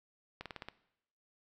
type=slowing click train; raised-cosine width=0.3 ms; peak=-26 dBFS; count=6; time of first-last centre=0.41-0.686 s; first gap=47 ms; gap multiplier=1.08; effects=noise-tail reverb RT60 0.8 s tail -18 dB re dry